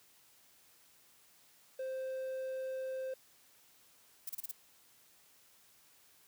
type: tone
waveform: triangle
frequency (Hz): 523.3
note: C5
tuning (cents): 0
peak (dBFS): -35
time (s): 1.79-3.14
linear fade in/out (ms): 5
type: noise bursts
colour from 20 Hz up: violet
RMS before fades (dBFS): -40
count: 5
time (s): 4.27-4.514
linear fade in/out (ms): 5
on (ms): 24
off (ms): 31
effects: white hiss -65 dBFS RMS until 6.27 s + high-pass 60 Hz 12 dB/octave